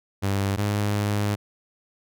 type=tone pair in turn; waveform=sawtooth; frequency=98.7 / 103.16 Hz; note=G2 / G#2; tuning=+12 / -11 cents; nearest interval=minor second; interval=77 cents; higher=second; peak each=-18 dBFS; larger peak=neither; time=0.22-0.57 / 0.57-1.36 s; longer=second; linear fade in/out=20 ms; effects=none